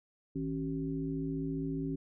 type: harmonic tone with a mistuned harmonic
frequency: 54.7 Hz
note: A1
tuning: 9 cents flat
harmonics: 1 / 3 / 5 / 7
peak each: -45 / -37 / -35 / -42 dBFS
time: 0.35-1.96 s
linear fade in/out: 10 ms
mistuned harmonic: 3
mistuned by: -57 cents
effects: none